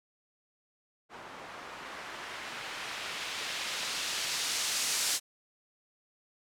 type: noise with low-pass filter sweep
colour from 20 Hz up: blue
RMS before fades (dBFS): -36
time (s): 1.09-5.2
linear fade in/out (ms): 50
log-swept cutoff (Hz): 920 to 7500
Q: 0.78
effects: none